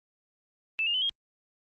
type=tone with pitch steps; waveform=sine; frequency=2637 / 2826 / 3029 / 3247 Hz; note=E7 / F7 / F#7 / G#7; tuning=0 / +20 / +40 / -40 cents; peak=-25 dBFS; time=0.79-1.094 s; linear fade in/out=0 ms; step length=76 ms; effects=Opus 32 kbps

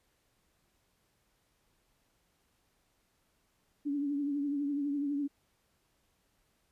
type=tone with vibrato; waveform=sine; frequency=285.7 Hz; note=D4; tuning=48 cents flat; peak=-30 dBFS; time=3.85-5.28 s; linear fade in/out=20 ms; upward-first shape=triangle; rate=12 Hz; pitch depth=59 cents each way; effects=pink hiss -74 dBFS RMS until 6.71 s + resampled to 32000 Hz

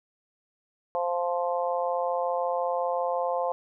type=harmonic tone; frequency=174.61 Hz; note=F3; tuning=in tune; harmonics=3 / 4 / 5 / 6; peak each=-28 / -30 / -32 / -34 dBFS; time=0.95-3.52 s; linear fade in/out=0 ms; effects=none

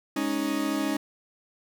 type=chord; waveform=40% pulse; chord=Ab suspended fourth; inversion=none; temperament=equal; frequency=207.7 / 277.2 / 311.1 Hz; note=Ab3 / Db4 / Eb4; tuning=0 / 0 / 0 cents; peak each=-33 / -28 / -28 dBFS; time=0.16-0.97 s; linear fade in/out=5 ms; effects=none

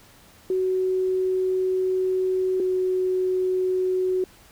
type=tone pair in turn; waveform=sine; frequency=373.1 / 370.5 Hz; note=F#4 / F#4; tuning=+14 / +2 cents; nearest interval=unison; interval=12 cents; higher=first; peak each=-20 dBFS; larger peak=neither; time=0.5-2.6 / 2.6-4.24 s; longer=first; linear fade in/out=2 ms; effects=pink hiss -52 dBFS RMS until 4.51 s

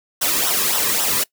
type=noise with flanger; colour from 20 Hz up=white; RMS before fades=-19 dBFS; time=0.21-1.24 s; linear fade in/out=10 ms; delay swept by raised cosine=0.43 to 1.42 ms; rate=3.7 Hz; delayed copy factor=-0.7; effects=noise-tail reverb RT60 0.1 s tail -22 dB re dry

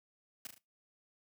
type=noise with echo; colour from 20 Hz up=white; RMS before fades=-43 dBFS; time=0.45-0.47 s; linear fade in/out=2 ms; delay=37 ms; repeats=3; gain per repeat=-6 dB; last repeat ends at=0.581 s; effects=noise-tail reverb RT60 0.2 s tail -19 dB re dry + high-pass 80 Hz 12 dB/octave

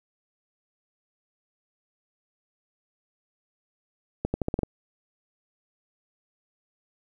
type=accelerating click train; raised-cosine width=2 ms; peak=-12 dBFS; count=7; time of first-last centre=4.25-4.633 s; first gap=90 ms; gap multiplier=0.86; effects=9-bit

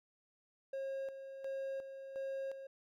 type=tone with tremolo; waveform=triangle; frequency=540 Hz; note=C#5; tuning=45 cents flat; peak=-36 dBFS; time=0.73-2.67 s; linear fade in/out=5 ms; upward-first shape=square; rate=1.4 Hz; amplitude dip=60%; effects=none

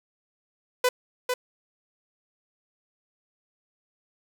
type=tone with echo; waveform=sawtooth; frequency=500 Hz; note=B4; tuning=21 cents sharp; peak=-15 dBFS; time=0.84-0.89 s; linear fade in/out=5 ms; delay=450 ms; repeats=1; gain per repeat=-5 dB; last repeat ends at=1.34 s; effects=none

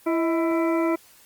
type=harmonic tone with a mistuned harmonic; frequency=332.6 Hz; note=E4; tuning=16 cents sharp; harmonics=1 / 2 / 3 / 4 / 6 / 7; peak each=-21 / -27 / -31 / -33 / -37 / -38 dBFS; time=0.06-0.96 s; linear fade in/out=10 ms; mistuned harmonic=2; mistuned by=-61 cents; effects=white hiss -53 dBFS RMS until 1.25 s + Opus 24 kbps

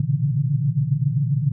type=tone cluster; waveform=sine; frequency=117.2 / 125.9 / 138.8 / 146.3 / 165.9 Hz; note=A#2 / B2 / C#3 / D3 / E3; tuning=+10 / +34 / +3 / -6 / +11 cents; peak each=-26 / -26 / -23 / -22 / -28 dBFS; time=0-1.52 s; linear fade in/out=5 ms; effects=none

